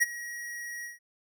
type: tone with ADSR envelope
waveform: square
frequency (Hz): 1902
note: A#6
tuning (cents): +34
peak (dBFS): -19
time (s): 0-0.99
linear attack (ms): 23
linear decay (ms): 24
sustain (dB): -18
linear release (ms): 150
effects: none